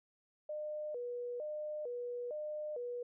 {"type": "tone with vibrato", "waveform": "sine", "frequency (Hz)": 542, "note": "C#5", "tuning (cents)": -39, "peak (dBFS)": -38, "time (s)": [0.49, 3.03], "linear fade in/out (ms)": 5, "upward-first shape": "square", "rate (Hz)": 1.1, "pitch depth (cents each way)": 190, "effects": []}